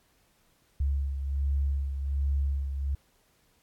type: beating tone pair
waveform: sine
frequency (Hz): 69.3 / 70.6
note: C#2 / C#2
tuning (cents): 0 / +32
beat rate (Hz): 1.3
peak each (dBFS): -26 / -35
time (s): 0.8-2.95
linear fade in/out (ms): 5
effects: pink hiss -67 dBFS RMS until 3.62 s + AAC 64 kbps